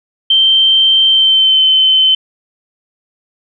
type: tone with pitch glide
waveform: sine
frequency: 3128 to 3069 Hz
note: G7 to G7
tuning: -4 to -37 cents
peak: -6 dBFS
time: 0.3-2.15 s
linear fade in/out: 5 ms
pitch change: -33 cents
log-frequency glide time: 1.08-1.62 s
effects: none